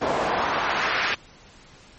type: noise with band-pass filter sweep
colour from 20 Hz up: pink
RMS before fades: -24 dBFS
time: 0.01-1.15 s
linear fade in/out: 10 ms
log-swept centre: 610 to 2000 Hz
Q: 1.3
effects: pink hiss -50 dBFS RMS until 1.98 s + MP3 32 kbps